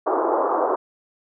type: band-pass noise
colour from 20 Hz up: pink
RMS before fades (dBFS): -21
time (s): 0.06-0.76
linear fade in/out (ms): 10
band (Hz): 340 to 1200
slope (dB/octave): 48
effects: none